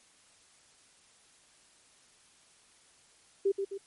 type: tone with echo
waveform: sine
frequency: 393.7 Hz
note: G4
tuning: 8 cents sharp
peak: -23 dBFS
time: 3.45-3.52 s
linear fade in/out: 10 ms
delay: 130 ms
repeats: 2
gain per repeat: -6 dB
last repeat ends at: 3.78 s
effects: white hiss -62 dBFS RMS until 3.86 s + MP3 48 kbps